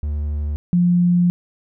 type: tone pair in turn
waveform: triangle / sine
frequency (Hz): 74 / 176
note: D2 / F3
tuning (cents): +14 / +14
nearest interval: octave + minor third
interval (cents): 1500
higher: second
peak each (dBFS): -18 / -12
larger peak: second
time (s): 0.03-0.56 / 0.73-1.3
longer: second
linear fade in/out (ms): 0
effects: none